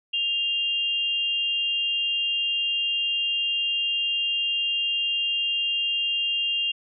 sine tone pair together, 2800 / 3211 Hz, F7 / G7, +4 / +41 cents, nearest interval major second, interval 237 cents, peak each -23 / -30 dBFS, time 0.13-6.72 s, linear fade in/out 10 ms, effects none

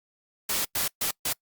white noise bursts at uneven times, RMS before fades -27 dBFS, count 4, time 0.49-0.65 / 0.75-0.88 / 1.01-1.11 / 1.25-1.33 s, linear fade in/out 5 ms, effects noise-tail reverb RT60 0.1 s tail -25 dB re dry + Opus 48 kbps

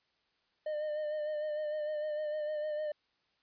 triangle tone with vibrato, 606 Hz, D#5, 46 cents flat, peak -31 dBFS, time 0.66-2.92 s, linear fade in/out 5 ms, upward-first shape sine, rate 6.6 Hz, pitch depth 30 cents each way, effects white hiss -75 dBFS RMS until 3.42 s + resampled to 11025 Hz

